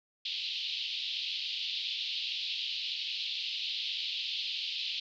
pink band-pass noise, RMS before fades -36 dBFS, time 0.25-5 s, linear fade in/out 5 ms, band 2800 to 4400 Hz, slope 48 dB/octave, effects none

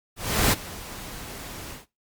pink noise with ADSR envelope, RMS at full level -19 dBFS, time 0.16-1.86 s, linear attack 360 ms, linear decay 28 ms, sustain -19 dB, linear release 150 ms, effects noise-tail reverb RT60 0.2 s tail -17 dB re dry + Opus 48 kbps

